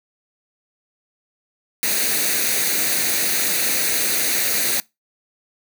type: noise with comb filter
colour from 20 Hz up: white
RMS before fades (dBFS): -20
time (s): 1.83-4.8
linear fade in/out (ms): 0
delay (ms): 0.47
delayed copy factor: +0.6
effects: noise-tail reverb RT60 0.2 s tail -22 dB re dry + high-pass 200 Hz 12 dB/octave